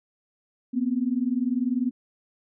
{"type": "tone pair together", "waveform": "sine", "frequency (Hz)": [239.3, 259.4], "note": ["A#3", "C4"], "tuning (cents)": [46, -15], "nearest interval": "minor second", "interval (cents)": 139, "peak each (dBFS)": [-25, -25], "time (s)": [0.73, 1.91], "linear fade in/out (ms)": 20, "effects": []}